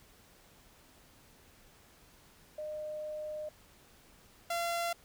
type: tone pair in turn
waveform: sine / sawtooth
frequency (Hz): 610 / 684.7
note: D#5 / F5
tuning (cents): -34 / -34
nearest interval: major second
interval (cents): 200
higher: second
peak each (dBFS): -37 / -28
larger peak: second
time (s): 2.58-3.49 / 4.5-4.93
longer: first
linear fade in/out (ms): 5
effects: pink hiss -61 dBFS RMS until 5.04 s